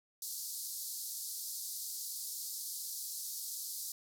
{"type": "band-pass noise", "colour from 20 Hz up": "white", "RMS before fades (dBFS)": -42, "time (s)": [0.22, 3.92], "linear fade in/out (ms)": 2, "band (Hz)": [4200, 15000], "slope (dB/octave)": 48, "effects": []}